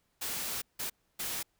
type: noise bursts at uneven times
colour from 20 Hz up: white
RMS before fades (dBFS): -36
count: 3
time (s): 0.21-0.62 / 0.79-0.9 / 1.19-1.43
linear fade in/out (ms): 10
effects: pink hiss -75 dBFS RMS until 1.59 s